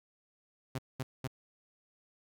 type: tone bursts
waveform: sawtooth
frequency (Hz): 130.81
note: C3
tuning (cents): 0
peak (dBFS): -30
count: 3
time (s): 0.75-1.275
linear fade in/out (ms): 5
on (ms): 35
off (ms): 210
effects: none